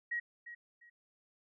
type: tone with echo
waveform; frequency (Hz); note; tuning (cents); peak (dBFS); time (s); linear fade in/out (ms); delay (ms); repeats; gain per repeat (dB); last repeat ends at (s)
sine; 1899; A#6; +32; -33; 0.11-0.2; 10; 350; 2; -12; 0.9
effects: none